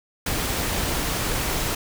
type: noise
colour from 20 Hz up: pink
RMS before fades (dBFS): -25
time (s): 0.26-1.75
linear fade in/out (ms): 5
effects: none